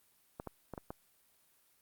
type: clicks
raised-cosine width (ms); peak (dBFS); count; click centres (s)
1; -27; 5; 0.399 / 0.473 / 0.737 / 0.778 / 0.905
effects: white hiss -70 dBFS RMS until 1.81 s + Opus 32 kbps